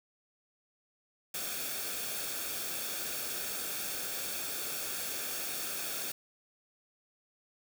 white noise with comb filter, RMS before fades -37 dBFS, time 1.34-6.12 s, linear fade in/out 5 ms, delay 1 ms, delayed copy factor -0.55, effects none

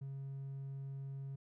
triangle tone, 136.7 Hz, C#3, 24 cents flat, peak -39 dBFS, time 0.01-1.36 s, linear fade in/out 10 ms, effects tanh soft clip ceiling -36 dBFS

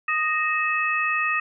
sine tone cluster, 1242 / 1863 / 2590 Hz, D#6 / A#6 / E7, -3 / -2 / -31 cents, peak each -25 dBFS, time 0.08-1.4 s, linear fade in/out 5 ms, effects none

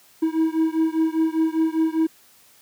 triangle beating tone pair, 319.1 / 324.1 Hz, D#4 / E4, +44 / -29 cents, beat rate 5 Hz, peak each -19 / -20 dBFS, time 0.22-2.07 s, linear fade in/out 10 ms, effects white hiss -54 dBFS RMS until 2.61 s + high-pass 80 Hz 12 dB/octave

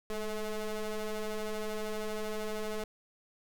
30% pulse ring-modulated tone, 213.6 Hz, G#3, 49 cents sharp, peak -28 dBFS, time 0.1-2.84 s, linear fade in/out 2 ms, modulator 220 Hz, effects none

